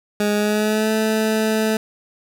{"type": "tone with pitch glide", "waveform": "20% pulse", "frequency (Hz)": [207.7, 218.4], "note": ["G#3", "A3"], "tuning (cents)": [0, -13], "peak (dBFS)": -12, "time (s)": [0.2, 1.77], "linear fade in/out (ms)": 2, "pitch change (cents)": 87, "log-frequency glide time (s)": [0.35, 0.91], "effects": []}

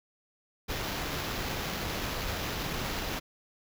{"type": "noise with sample-and-hold", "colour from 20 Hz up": "pink", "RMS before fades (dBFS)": -34, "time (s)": [0.68, 3.2], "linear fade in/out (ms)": 20, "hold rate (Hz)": 8820, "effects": []}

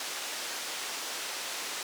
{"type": "band-pass noise", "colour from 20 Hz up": "white", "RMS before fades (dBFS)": -37, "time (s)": [0, 1.83], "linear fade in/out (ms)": 2, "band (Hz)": [360, 6600], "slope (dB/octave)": 12, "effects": []}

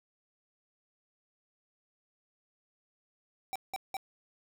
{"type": "tone bursts", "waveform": "square", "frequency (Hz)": 774, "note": "G5", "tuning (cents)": -22, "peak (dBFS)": -34, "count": 3, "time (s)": [3.53, 3.968], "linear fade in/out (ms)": 0, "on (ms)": 26, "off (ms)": 180, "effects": []}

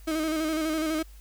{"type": "tone with vibrato", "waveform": "35% pulse", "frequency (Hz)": 314.6, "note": "D#4", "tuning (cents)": 19, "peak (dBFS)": -24, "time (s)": [0.07, 1.03], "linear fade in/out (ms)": 10, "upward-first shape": "square", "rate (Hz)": 12, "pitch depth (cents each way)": 37, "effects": ["added 50 Hz sine -45 dBFS peak until 1.2 s", "white hiss -58 dBFS RMS until 1.2 s"]}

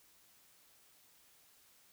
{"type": "silence", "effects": ["white hiss -66 dBFS RMS until 1.92 s"]}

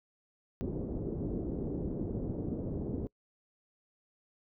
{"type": "low-pass noise", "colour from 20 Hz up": "white", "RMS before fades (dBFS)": -36, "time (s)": [0.61, 3.07], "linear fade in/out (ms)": 0, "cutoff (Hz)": 390, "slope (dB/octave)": 24, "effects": ["noise-tail reverb RT60 0.1 s tail -25 dB re dry"]}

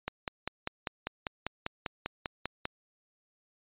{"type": "click train", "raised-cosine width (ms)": 0.3, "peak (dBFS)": -16, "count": 14, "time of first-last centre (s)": [0.08, 2.654], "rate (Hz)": 5.05, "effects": ["resampled to 8000 Hz"]}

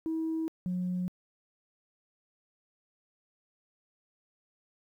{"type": "tone pair in turn", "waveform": "sine", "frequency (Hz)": [322.1, 180.77], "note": ["E4", "F#3"], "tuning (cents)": [-40, -40], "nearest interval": "minor seventh", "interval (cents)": 1000, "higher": "first", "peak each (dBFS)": -28, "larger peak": "neither", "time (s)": [[0.06, 0.48], [0.66, 1.08]], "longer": "neither", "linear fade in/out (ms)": 0, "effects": ["tanh soft clip ceiling -26 dBFS", "11-bit"]}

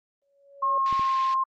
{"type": "tone with exponential growth", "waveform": "sine", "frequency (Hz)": 560, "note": "C#5", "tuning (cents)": 18, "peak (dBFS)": -31, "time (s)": [0.22, 0.78], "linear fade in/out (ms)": 2, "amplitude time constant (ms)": 120}
{"type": "tone with pitch glide", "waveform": "sine", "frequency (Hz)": [1075, 1059.6], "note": ["C6", "C6"], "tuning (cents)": [47, 22], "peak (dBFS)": -21, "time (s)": [0.62, 1.44], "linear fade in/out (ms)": 10, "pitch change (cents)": -25, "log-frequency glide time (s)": [0.98, 1.21]}
{"type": "band-pass noise", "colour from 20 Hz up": "pink", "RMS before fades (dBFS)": -41, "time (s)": [0.86, 1.34], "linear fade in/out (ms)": 0, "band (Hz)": [1600, 4900], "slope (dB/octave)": 24}
{"type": "clicks", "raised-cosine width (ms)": 3, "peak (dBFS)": -26, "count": 2, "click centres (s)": [0.927, 0.995]}
{"effects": ["Opus 24 kbps"]}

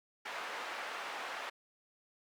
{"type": "band-pass noise", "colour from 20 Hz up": "white", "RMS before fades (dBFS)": -42, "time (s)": [0.25, 1.5], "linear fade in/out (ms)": 10, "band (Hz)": [600, 1800], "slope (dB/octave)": 12, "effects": []}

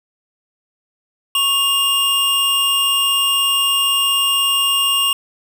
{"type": "tone pair together", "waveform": "square", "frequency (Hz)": [1101, 2817], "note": ["C#6", "F7"], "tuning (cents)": [-12, 14], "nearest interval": "octave + major third", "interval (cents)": 1626, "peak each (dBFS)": [-23, -15], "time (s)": [1.35, 5.13], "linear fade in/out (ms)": 2, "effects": []}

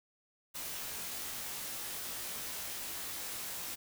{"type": "noise with comb filter", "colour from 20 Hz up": "white", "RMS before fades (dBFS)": -41, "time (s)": [0.54, 3.76], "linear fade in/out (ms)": 20, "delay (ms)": 20, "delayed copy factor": -0.75, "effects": []}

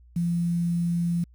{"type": "tone with quantisation", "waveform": "sine", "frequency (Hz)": 171.6, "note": "F3", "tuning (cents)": -30, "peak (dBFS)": -22, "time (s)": [0.16, 1.24], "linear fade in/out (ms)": 5, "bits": 8, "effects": ["added 60 Hz sine -50 dBFS peak until 1.34 s"]}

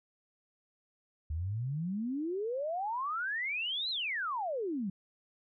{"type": "exponential two-way sweep", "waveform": "sine", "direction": "up then down", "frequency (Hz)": [73.42, 4186, 180.5], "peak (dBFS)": -32, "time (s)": [1.3, 4.9], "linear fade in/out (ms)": 5, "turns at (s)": 3.9, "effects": []}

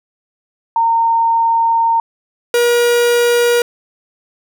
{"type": "tone pair in turn", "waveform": ["sine", "45% pulse"], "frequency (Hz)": [917, 478], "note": ["A#5", "A#4"], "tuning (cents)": [-29, 43], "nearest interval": "major seventh", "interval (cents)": 1128, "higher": "first", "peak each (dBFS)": -10, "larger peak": "neither", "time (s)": [[0.76, 2], [2.54, 3.62]], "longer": "first", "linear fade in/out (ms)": 2, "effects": []}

